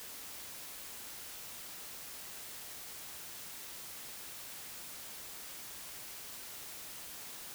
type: silence
effects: white hiss -47 dBFS RMS until 7.54 s